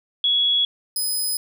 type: tone pair in turn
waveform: sine / 5% pulse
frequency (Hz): 3358 / 5031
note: G#7 / D#8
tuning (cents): +18 / +18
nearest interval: perfect fifth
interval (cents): 700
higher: second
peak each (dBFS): -16 / -16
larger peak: neither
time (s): 0.24-0.65 / 0.96-1.37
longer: neither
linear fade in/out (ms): 2
effects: none